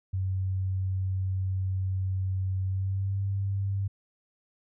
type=tone with pitch glide; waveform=sine; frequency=94.5 to 98.34 Hz; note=F#2 to G2; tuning=+37 to +6 cents; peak=-26 dBFS; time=0.13-3.88 s; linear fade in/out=10 ms; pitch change=+69 cents; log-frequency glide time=2.64-3.2 s; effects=none